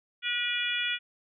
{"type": "harmonic tone", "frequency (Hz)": 483.7, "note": "B4", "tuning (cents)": -36, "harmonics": [3, 4, 5, 6, 7], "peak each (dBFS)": [-34, -36, -32, -34, -33], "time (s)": [0.22, 0.99], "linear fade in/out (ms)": 50, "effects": []}